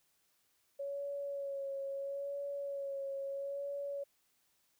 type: tone with vibrato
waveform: sine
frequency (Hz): 557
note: C#5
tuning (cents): +8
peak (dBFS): -37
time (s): 0.79-4.04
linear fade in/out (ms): 10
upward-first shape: sine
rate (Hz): 0.75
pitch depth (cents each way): 26
effects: white hiss -75 dBFS RMS until 4.79 s